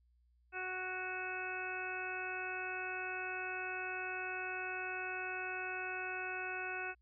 harmonic tone, 370 Hz, F#4, in tune, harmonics 1 / 2 / 3 / 4 / 5 / 6 / 7, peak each -47 / -46 / -51 / -42 / -53 / -51 / -44 dBFS, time 0.52-6.95 s, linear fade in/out 50 ms, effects added 60 Hz sine -68 dBFS peak until 7.01 s

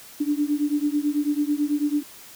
sine beating tone pair, 290 / 299.1 Hz, D4 / D4, -22 / +32 cents, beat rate 9.1 Hz, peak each -23 / -24 dBFS, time 0.2-2.03 s, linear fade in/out 10 ms, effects white hiss -45 dBFS RMS until 2.35 s

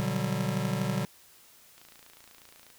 square chord, G major seventh, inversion first, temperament just, 122.5 / 147 / 183.75 / 196 Hz, B2 / D3 / F#3 / G3, -14 / +2 / -12 / 0 cents, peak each -34 dBFS, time 0-1.05 s, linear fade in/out 0 ms
click train, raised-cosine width 0.2 ms, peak -35 dBFS, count 27, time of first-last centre 1.78-2.702 s, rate 28.2 Hz
effects white hiss -57 dBFS RMS until 2.78 s

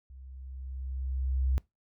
sine tone with level ramp, 65.41 Hz, C2, in tune, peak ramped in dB -46 to -22 dBFS, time 0.1-1.58 s, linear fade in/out 0 ms, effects noise-tail reverb RT60 0.2 s tail -24 dB re dry + tanh soft clip ceiling -19 dBFS

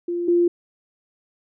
sine tone pair in turn, 347.2 / 347.2 Hz, F4 / F4, -10 / -10 cents, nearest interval unison, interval 0 cents, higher neither, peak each -22 / -14 dBFS, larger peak second, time 0.08-0.28 / 0.28-0.48 s, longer neither, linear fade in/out 5 ms, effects none

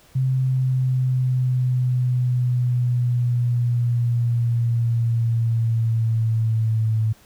sine linear sweep, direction down, 131 to 110 Hz, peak -17 dBFS, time 0.15-7.13 s, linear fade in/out 10 ms, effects pink hiss -53 dBFS RMS until 7.25 s

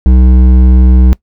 sine tone with hard clipping, 63 Hz, B1, 35 cents sharp, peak -4 dBFS, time 0.06-1.13 s, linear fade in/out 0 ms, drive 10 dB, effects noise-tail reverb RT60 0.1 s tail -21 dB re dry

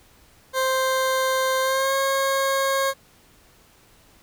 20% pulse tone with pitch glide, 523.3 to 542.4 Hz, C5 to C#5, 0 to -38 cents, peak -15 dBFS, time 0.53-2.94 s, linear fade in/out 50 ms, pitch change +62 cents, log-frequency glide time 1.61-1.94 s, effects pink hiss -55 dBFS RMS until 4.22 s

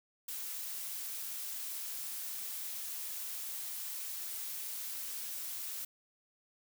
blue noise, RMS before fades -41 dBFS, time 0.28-5.85 s, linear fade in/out 5 ms, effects none

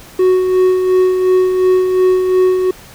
triangle tone with tremolo, 370 Hz, F#4, in tune, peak -5 dBFS, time 0.19-2.71 s, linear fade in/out 5 ms, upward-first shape sine, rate 2.8 Hz, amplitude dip 45%, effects pink hiss -38 dBFS RMS until 2.94 s

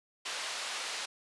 white band-pass noise, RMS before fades -38 dBFS, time 0.25-1.06 s, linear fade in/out 10 ms, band 620 to 5000 Hz, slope 12 dB/octave, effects resampled to 24000 Hz

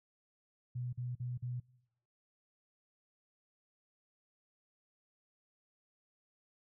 sine tone bursts, 123.47 Hz, B2, in tune, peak -36 dBFS, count 4, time 0.75-1.602 s, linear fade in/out 10 ms, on 180 ms, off 44 ms, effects noise-tail reverb RT60 0.9 s tail -24 dB re dry

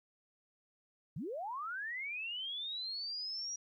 sine linear sweep, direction up, 116.54 to 5780 Hz, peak -38 dBFS, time 1.16-3.56 s, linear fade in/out 5 ms, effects 13-bit

